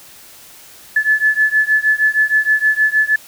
sine beating tone pair, 1726 / 1732.4 Hz, A6 / A6, -34 / -27 cents, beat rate 6.4 Hz, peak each -14 / -15 dBFS, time 0.96-3.16 s, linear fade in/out 5 ms, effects white hiss -41 dBFS RMS until 3.27 s

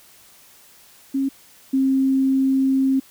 sine tone pair in turn, 271.2 / 267 Hz, C#4 / C4, -38 / +35 cents, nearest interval unison, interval 27 cents, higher first, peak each -18 / -15 dBFS, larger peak second, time 1.14-1.29 / 1.73-3 s, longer second, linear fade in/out 10 ms, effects white hiss -50 dBFS RMS until 3.1 s

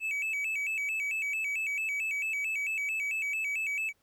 triangle tone with vibrato, 2440 Hz, D#7, 34 cents flat, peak -28 dBFS, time 0-3.93 s, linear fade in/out 50 ms, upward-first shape square, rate 4.5 Hz, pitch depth 120 cents each way, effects pink hiss -72 dBFS RMS until 4.02 s

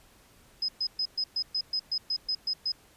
sine tone bursts, 5060 Hz, D#8, 28 cents sharp, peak -26 dBFS, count 12, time 0.62-2.72 s, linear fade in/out 5 ms, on 65 ms, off 120 ms, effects pink hiss -59 dBFS RMS until 2.96 s + resampled to 32000 Hz

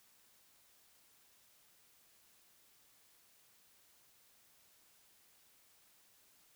silence, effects white hiss -68 dBFS RMS until 6.55 s

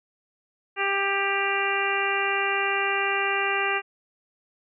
harmonic tone with a mistuned harmonic, 395.9 Hz, G4, 17 cents sharp, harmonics 1 / 2 / 3 / 4 / 5 / 6 / 7, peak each -30 / -30 / -30 / -30 / -30 / -30 / -30 dBFS, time 0.76-3.82 s, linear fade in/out 50 ms, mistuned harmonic 5, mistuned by -18 cents, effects none

